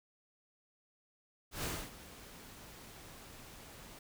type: noise with ADSR envelope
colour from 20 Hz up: pink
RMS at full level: -37 dBFS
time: 1.51-3.99 s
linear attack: 130 ms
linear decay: 260 ms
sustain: -16 dB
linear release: 4 ms
effects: none